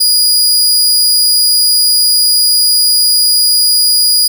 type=tone; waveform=sawtooth; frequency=4893 Hz; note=D#8; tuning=30 cents flat; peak=-4 dBFS; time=0-4.28 s; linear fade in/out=10 ms; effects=none